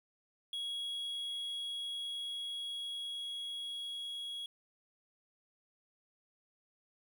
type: tone with level ramp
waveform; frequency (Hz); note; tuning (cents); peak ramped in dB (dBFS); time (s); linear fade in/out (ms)
triangle; 3323; G#7; 0; -35 to -38; 0.53-4.46; 2
effects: 11-bit